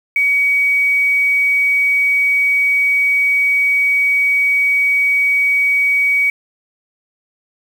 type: tone with quantisation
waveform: sine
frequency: 2260 Hz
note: C#7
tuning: 33 cents sharp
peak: -11 dBFS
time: 0.16-6.3 s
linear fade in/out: 2 ms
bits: 6
effects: none